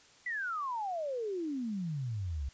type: exponential sweep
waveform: sine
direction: down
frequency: 2009 to 64.1 Hz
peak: -33 dBFS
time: 0.26-2.49 s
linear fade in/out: 5 ms
effects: white hiss -60 dBFS RMS until 2.53 s + resampled to 16000 Hz